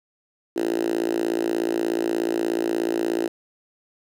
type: tone with high-pass filter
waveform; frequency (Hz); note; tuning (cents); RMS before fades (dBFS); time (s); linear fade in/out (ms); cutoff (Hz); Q
5% pulse; 56.7; A#1; -47; -24; 0.56-3.28; 5; 340; 5.8
effects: none